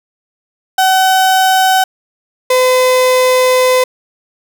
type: tone pair in turn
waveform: 35% pulse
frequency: 757 / 508.9 Hz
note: F#5 / C5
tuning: +39 / -48 cents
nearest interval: perfect fifth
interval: 687 cents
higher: first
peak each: -6 dBFS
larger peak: neither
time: 0.78-1.84 / 2.5-3.84 s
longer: second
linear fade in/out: 5 ms
effects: none